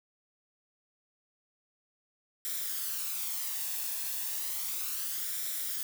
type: noise with flanger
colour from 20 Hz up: blue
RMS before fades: -35 dBFS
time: 2.45-5.83 s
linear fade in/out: 0 ms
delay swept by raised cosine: 0.54 to 1.16 ms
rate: 0.33 Hz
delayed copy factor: +0.5
effects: none